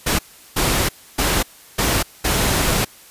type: noise bursts at uneven times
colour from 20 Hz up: pink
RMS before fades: -18 dBFS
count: 5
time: 0.06-0.19 / 0.56-0.89 / 1.18-1.43 / 1.78-2.03 / 2.24-2.85 s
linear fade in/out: 10 ms
effects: white hiss -45 dBFS RMS until 3.1 s + resampled to 32000 Hz